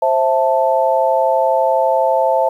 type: chord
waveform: sine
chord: A minor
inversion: first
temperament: just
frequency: 528 / 660 / 880 Hz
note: C5 / E5 / A5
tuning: +16 / +2 / 0 cents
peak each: -16 dBFS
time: 0.02-2.49 s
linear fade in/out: 5 ms
effects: 8-bit